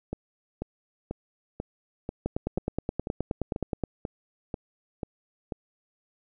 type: two click trains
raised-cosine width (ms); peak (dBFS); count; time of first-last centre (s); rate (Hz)
2; -14 / -18; 16 / 12; 2.26-3.837 / 0.13-5.522; 9.51 / 2.04
effects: none